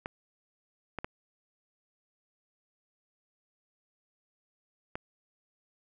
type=clicks; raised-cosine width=0.5 ms; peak=-20 dBFS; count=4; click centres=0.059 / 0.987 / 1.045 / 4.955 s; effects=none